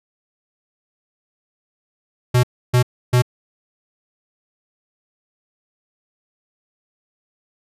square tone bursts, 124 Hz, B2, 7 cents sharp, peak -12 dBFS, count 3, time 2.34-3.222 s, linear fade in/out 10 ms, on 94 ms, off 300 ms, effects resampled to 32000 Hz

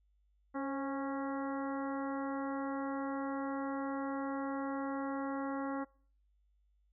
harmonic tone with a mistuned harmonic, 275.4 Hz, C#4, 11 cents flat, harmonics 1 / 2 / 3 / 4 / 5 / 6 / 7, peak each -37 / -42 / -44 / -45 / -47 / -54 / -53 dBFS, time 0.54-5.85 s, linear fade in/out 20 ms, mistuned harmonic 2, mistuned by -39 cents, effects noise-tail reverb RT60 0.5 s tail -25 dB re dry + added 50 Hz sine -69 dBFS peak until 6.92 s

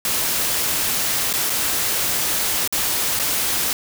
white noise with dropouts, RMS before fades -21 dBFS, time 0.05-3.73 s, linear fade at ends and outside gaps 1 ms, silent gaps 1.329-1.337 / 1.497-1.502 / 2.676-2.725 / 3.191-3.197 s, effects none

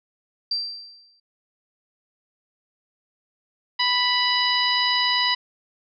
sine tone with exponential decay, 4699 Hz, D8, in tune, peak -20 dBFS, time 0.51-1.2 s, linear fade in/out 5 ms, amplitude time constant 150 ms
harmonic tone, 987.8 Hz, B5, in tune, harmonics 1 / 2 / 3 / 4 / 5, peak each -25 / -25 / -25 / -25 / -25 dBFS, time 3.79-5.35 s, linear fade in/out 10 ms
effects none

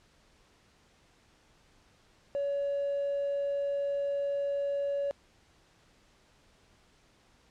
sine tone with hard clipping, 564 Hz, C#5, 30 cents sharp, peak -29 dBFS, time 2.35-5.11 s, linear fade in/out 0 ms, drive 1 dB, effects pink hiss -64 dBFS RMS until 7.5 s + low-pass 7000 Hz 12 dB/octave

